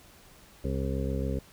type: harmonic tone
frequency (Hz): 67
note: C2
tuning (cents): +42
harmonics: 1 / 2 / 3 / 4 / 6 / 7 / 8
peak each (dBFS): -31 / -34 / -36 / -37 / -39 / -39 / -40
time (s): 0.64-1.39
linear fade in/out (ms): 5
effects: pink hiss -55 dBFS RMS until 1.52 s